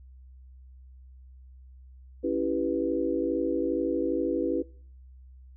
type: chord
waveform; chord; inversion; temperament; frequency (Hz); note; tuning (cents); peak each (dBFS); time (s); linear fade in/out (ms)
sine; C# half-diminished seventh; none; equal; 277.2 / 329.6 / 392 / 493.9; C#4 / E4 / G4 / B4; 0 / 0 / 0 / 0; -31 / -29 / -32 / -30; 2.23-4.63; 20
effects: noise-tail reverb RT60 0.5 s tail -22 dB re dry + added 64 Hz sine -47 dBFS peak until 5.56 s